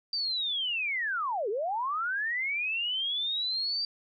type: linear two-way sweep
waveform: sine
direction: down then up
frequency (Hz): 4700 to 380 to 4700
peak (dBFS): -28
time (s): 0.13-3.85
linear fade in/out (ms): 2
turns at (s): 1.49
effects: none